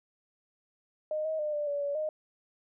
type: tone with pitch steps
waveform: sine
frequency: 615 / 632 / 603 / 591 / 574 / 570 / 617 Hz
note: D#5 / D#5 / D5 / D5 / D5 / C#5 / D#5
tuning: -20 / +27 / +46 / +11 / -40 / +48 / -15 cents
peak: -29 dBFS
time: 1.11-2.09 s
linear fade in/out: 2 ms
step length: 140 ms
effects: none